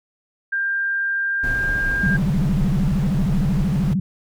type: tone with pitch glide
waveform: sine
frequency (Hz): 1593 to 1604.1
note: G6 to G6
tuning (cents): +27 to +39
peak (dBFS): -19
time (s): 0.52-2.17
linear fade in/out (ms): 10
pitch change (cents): +12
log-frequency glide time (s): 1.27-1.8
type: noise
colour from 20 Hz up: brown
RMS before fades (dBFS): -25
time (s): 1.43-3.94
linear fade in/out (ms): 10
type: tone with vibrato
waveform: sine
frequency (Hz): 164.81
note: E3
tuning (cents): 0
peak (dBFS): -17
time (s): 2.03-4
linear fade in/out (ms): 5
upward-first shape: square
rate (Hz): 13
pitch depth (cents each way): 270
effects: none